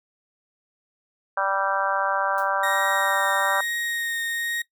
harmonic tone, 195.1 Hz, G3, 8 cents flat, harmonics 3 / 4 / 5 / 6 / 7 / 8, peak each -28 / -28 / -28 / -28 / -28 / -28 dBFS, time 1.37-3.61 s, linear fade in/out 5 ms
blue noise with exponential decay, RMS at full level -39 dBFS, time 2.38-2.54 s, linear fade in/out 0 ms, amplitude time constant 33 ms
35% pulse tone with vibrato, 1864.7 Hz, A#6, in tune, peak -24 dBFS, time 2.63-4.62 s, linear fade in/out 5 ms, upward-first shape triangle, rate 1.1 Hz, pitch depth 15 cents each way
effects noise-tail reverb RT60 0.1 s tail -18 dB re dry

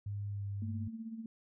sine tone with pitch glide, 101.7 to 100.13 Hz, G#2 to G2, -36 to +37 cents, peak -36 dBFS, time 0.06-0.88 s, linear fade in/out 5 ms, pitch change -27 cents, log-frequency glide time 0.29-0.45 s
sine tone with tremolo, 224.9 Hz, A3, 38 cents sharp, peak -38 dBFS, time 0.62-1.26 s, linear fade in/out 2 ms, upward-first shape sine, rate 16 Hz, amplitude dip 60%
effects none

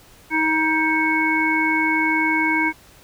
harmonic tone, 315.6 Hz, D#4, 25 cents sharp, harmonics 1 / 3 / 5 / 7, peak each -22 / -23 / -25 / -20 dBFS, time 0.3-2.73 s, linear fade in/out 50 ms, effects pink hiss -49 dBFS RMS until 3.03 s

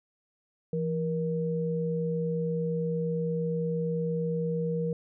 sine tone pair together, 167.27 / 473.1 Hz, E3 / A#4, +26 / +26 cents, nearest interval octave + tritone, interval 1800 cents, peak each -29 / -30 dBFS, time 0.73-4.93 s, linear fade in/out 2 ms, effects none

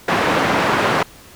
white band-pass noise, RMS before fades -17 dBFS, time 0.08-1.03 s, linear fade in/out 5 ms, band 130 to 1400 Hz, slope 12 dB/octave, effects pink hiss -43 dBFS RMS until 1.35 s

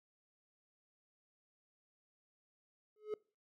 triangle tone with exponential growth, 425.4 Hz, G#4, 42 cents sharp, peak -31 dBFS, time 2.96-3.14 s, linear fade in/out 2 ms, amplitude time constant 37 ms, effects noise-tail reverb RT60 0.4 s tail -25 dB re dry

